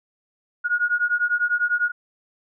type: beating tone pair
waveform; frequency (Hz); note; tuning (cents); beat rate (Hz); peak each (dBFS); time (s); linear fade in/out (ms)
sine; 1438 / 1448; F#6 / F#6; -50 / -38; 10; -22; 0.64-1.92; 20
effects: none